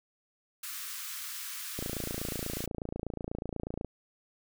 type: high-pass noise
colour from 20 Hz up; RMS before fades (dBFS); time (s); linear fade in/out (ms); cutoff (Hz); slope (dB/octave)
white; -40; 0.63-2.66; 5; 1100; 48
type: click train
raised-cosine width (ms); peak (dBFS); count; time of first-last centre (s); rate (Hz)
2; -22; 59; 1.79-3.847; 28.2
effects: none